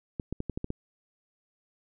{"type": "clicks", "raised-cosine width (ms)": 3, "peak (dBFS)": -19, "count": 7, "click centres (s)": [0.198, 0.326, 0.404, 0.497, 0.575, 0.644, 0.704], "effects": []}